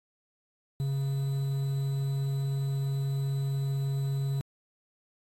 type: tone with quantisation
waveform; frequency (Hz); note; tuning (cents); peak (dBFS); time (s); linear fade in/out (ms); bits
triangle; 137.3; C#3; -16; -25; 0.8-4.41; 0; 8
effects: AAC 48 kbps